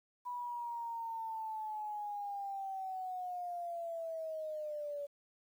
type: linear sweep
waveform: sine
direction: down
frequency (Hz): 984 to 570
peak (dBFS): -38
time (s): 0.25-5.07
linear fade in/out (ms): 20
effects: 11-bit